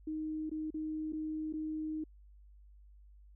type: tone with dropouts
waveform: sine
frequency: 311.1 Hz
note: D#4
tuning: in tune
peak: -35 dBFS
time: 0.07-2.04 s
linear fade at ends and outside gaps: 5 ms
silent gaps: 0.496-0.514 / 0.705-0.742 / 1.124-1.131 / 1.527-1.536 s
effects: added 50 Hz sine -55 dBFS peak until 3.35 s